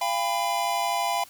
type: tone cluster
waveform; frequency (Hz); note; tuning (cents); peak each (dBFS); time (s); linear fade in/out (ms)
square; 690 / 802 / 994; F5 / G5 / B5; -21 / +39 / +11; -29; 0.01-1.24; 5
effects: white hiss -50 dBFS RMS until 1.29 s